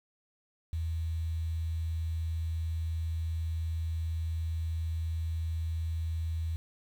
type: tone with quantisation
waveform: sine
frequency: 81.4 Hz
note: E2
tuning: 21 cents flat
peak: -30 dBFS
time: 0.73-6.56 s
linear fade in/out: 0 ms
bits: 9
effects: none